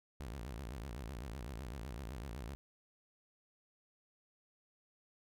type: tone with vibrato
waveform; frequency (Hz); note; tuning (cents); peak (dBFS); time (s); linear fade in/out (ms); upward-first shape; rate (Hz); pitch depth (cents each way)
sawtooth; 61.74; B1; 0; -39; 0.2-2.55; 0; sine; 7.9; 280
effects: none